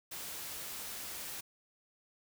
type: noise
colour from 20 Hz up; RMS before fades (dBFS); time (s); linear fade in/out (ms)
white; -43; 0.11-1.41; 10
effects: none